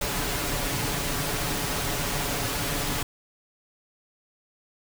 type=noise with comb filter; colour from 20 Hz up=pink; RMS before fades=-28 dBFS; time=0.01-3.03 s; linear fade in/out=5 ms; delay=7 ms; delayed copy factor=+0.55; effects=none

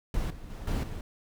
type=noise with level steps; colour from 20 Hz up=brown; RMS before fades=-30 / -43 / -39 / -28 / -37 dBFS; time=0.14-1.01 s; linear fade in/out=2 ms; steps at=0.3 / 0.5 / 0.67 / 0.83 s; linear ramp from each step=5 ms; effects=none

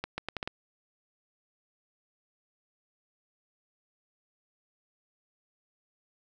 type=accelerating click train; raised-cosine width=0.3 ms; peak=-17 dBFS; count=6; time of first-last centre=0.04-0.475 s; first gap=140 ms; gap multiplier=0.76; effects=none

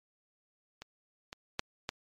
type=clicks; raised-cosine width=0.2 ms; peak=-26 / -24 / -13 / -16 dBFS; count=4; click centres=0.82 / 1.329 / 1.594 / 1.891 s; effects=MP3 96 kbps

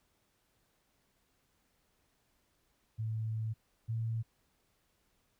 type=tone pair in turn; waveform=sine; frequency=110.6 / 113.32 Hz; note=A2 / A#2; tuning=+9 / -49 cents; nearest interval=unison; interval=42 cents; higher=second; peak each=-33 / -32 dBFS; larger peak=second; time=2.98-3.54 / 3.88-4.23 s; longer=first; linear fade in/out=20 ms; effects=pink hiss -75 dBFS RMS until 5.39 s

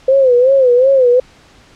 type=tone with vibrato; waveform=sine; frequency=515 Hz; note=C5; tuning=28 cents flat; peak=-6 dBFS; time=0.08-1.2 s; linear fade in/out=5 ms; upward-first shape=sine; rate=2.7 Hz; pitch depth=110 cents each way; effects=pink hiss -45 dBFS RMS until 1.75 s + low-pass 6000 Hz 12 dB/octave

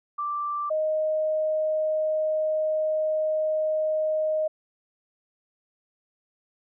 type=tone pair in turn; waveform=sine; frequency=1174.7 / 622.3 Hz; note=D6 / D#5; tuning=0 / 0 cents; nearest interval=major seventh; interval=1100 cents; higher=first; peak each=-26 / -22 dBFS; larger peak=second; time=0.18-0.7 / 0.7-4.48 s; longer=second; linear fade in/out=10 ms; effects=none

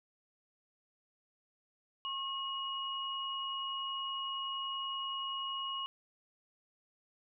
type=tone pair together; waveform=sine; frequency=1084.4 / 2895 Hz; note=C#6 / F#7; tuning=-38 / -38 cents; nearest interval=octave + perfect fourth; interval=1700 cents; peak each=-39 / -38 dBFS; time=2.05-5.86 s; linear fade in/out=0 ms; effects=none

